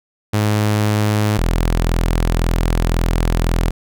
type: tone pair in turn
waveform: sawtooth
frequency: 105.6 / 41.91 Hz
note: G#2 / E1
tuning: +29 / +29 cents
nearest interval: octave + major third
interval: 1600 cents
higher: first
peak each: -10 dBFS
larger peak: neither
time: 0.33-1.38 / 1.38-3.71 s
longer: second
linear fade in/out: 10 ms
effects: none